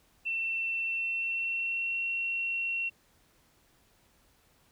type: tone with pitch glide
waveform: sine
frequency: 2691 to 2727 Hz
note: E7 to F7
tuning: +35 to -42 cents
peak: -29 dBFS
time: 0.25-2.9 s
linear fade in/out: 20 ms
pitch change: +23 cents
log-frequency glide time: 0.79-2.01 s
effects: pink hiss -66 dBFS RMS until 4.71 s